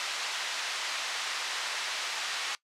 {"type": "band-pass noise", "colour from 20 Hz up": "white", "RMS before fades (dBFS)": -34, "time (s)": [0, 2.55], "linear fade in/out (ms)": 0, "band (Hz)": [860, 4500], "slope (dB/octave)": 12, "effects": ["noise-tail reverb RT60 0.1 s tail -20 dB re dry", "low-pass 9000 Hz 12 dB/octave"]}